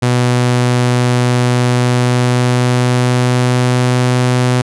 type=tone with pitch glide; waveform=sawtooth; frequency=123.47 to 125.05 Hz; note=B2 to B2; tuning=0 to +22 cents; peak=-6 dBFS; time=0.02-4.62 s; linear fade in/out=10 ms; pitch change=+22 cents; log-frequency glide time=1.66-4.09 s; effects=resampled to 24000 Hz